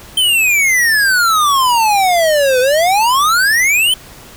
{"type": "exponential two-way sweep", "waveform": "square", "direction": "down then up", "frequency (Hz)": [3136, 495.2, 3136], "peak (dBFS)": -10, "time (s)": [0.17, 3.94], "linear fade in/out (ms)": 5, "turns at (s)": 2.6, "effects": ["pink hiss -37 dBFS RMS until 4.36 s"]}